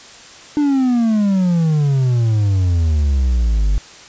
triangle exponential sweep, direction down, 300 to 47.55 Hz, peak -10 dBFS, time 0.57-3.78 s, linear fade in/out 0 ms, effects white hiss -39 dBFS RMS until 4.08 s + resampled to 16000 Hz

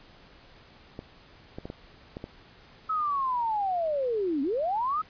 clicks, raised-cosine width 2 ms, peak -23 dBFS, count 6, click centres 0.991 / 1.585 / 1.655 / 1.701 / 2.169 / 2.241 s
sine linear two-way sweep, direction down then up, 1300 to 260.8 to 1300 Hz, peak -25 dBFS, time 2.89-5.02 s, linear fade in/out 10 ms, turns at 4.42 s
effects pink hiss -54 dBFS RMS until 5.09 s + resampled to 11025 Hz

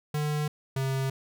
square tone pair in turn, 149.8 / 133.92 Hz, D3 / C3, +35 / +41 cents, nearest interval major second, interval 194 cents, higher first, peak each -27 dBFS, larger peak neither, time 0.14-0.48 / 0.76-1.1 s, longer neither, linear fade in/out 5 ms, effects none

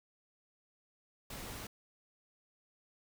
pink noise, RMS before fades -45 dBFS, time 1.3-1.67 s, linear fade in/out 5 ms, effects none

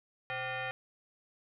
sine tone with frequency modulation, 523.3 Hz, C5, in tune, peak -34 dBFS, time 0.3-0.71 s, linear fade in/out 0 ms, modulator 647 Hz, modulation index 3.4, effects none

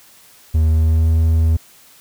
triangle tone with pitch glide, 79 to 80.8 Hz, D#2 to E2, +27 to -34 cents, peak -9 dBFS, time 0.54-1.57 s, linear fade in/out 10 ms, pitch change +39 cents, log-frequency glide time 0.69-1.09 s, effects white hiss -47 dBFS RMS until 2 s

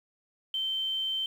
sine tone, 3107 Hz, G7, 16 cents flat, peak -28 dBFS, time 0.54-1.26 s, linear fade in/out 2 ms, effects 9-bit

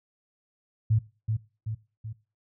sine tone with echo, 109.8 Hz, A2, 3 cents flat, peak -19 dBFS, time 0.9-0.99 s, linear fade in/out 10 ms, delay 380 ms, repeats 3, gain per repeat -5 dB, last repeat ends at 2.13 s, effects noise-tail reverb RT60 0.3 s tail -18 dB re dry

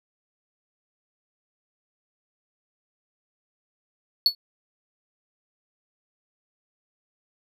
triangle tone with exponential decay, 4416 Hz, C#8, 7 cents flat, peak -10 dBFS, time 4.26-4.35 s, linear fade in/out 1 ms, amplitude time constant 19 ms, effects none

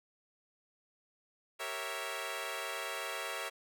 10% pulse chord, G diminished seventh, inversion none, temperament equal, 392 / 466.2 / 554.4 / 659.3 Hz, G4 / Bb4 / Db5 / Fb5, 0 / 0 / 0 / 0 cents, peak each -38 / -35 / -34 / -33 dBFS, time 1.59-3.5 s, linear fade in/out 20 ms, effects none

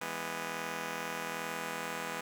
5% pulse chord, E major, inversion none, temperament just, 164.81 / 206 / 247.2 Hz, E3 / G#3 / B3, 0 / -14 / +2 cents, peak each -31 / -31 / -30 dBFS, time 0.01-2.21 s, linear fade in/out 5 ms, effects none

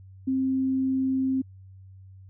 sine tone, 263.7 Hz, C4, 14 cents sharp, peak -22 dBFS, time 0.27-1.42 s, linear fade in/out 10 ms, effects added 95 Hz sine -45 dBFS peak until 2.29 s

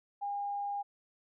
sine tone, 810 Hz, G#5, 43 cents flat, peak -33 dBFS, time 0.21-0.83 s, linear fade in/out 20 ms, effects none

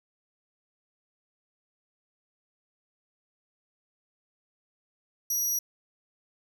25% pulse tone, 5790 Hz, F#8, 38 cents flat, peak -21 dBFS, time 5.3-5.59 s, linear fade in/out 5 ms, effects none

